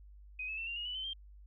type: tone with pitch steps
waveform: sine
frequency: 2509 / 2594 / 2683 / 2774 / 2869 / 2967 / 3068 / 3172 Hz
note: D#7 / E7 / E7 / F7 / F7 / F#7 / G7 / G7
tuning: +14 / -28 / +30 / -12 / +46 / +4 / -38 / +20 cents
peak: -37 dBFS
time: 0.39-1.134 s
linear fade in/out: 5 ms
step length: 93 ms
effects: added 50 Hz sine -52 dBFS peak until 1.46 s